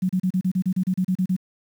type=tone bursts; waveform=sine; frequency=185 Hz; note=F#3; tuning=in tune; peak=-18 dBFS; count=13; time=0.02-1.365 s; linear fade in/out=10 ms; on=73 ms; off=33 ms; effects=8-bit